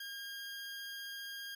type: tone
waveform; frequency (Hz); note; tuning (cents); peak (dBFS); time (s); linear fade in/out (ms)
20% pulse; 1617; G#6; -47; -38; 0-1.55; 5
effects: none